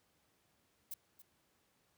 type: noise with echo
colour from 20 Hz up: violet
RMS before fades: -43 dBFS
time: 0.91-0.94 s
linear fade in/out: 5 ms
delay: 280 ms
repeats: 1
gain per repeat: -14 dB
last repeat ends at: 1.22 s
effects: pink hiss -75 dBFS RMS until 1.97 s + high-pass 80 Hz 12 dB/octave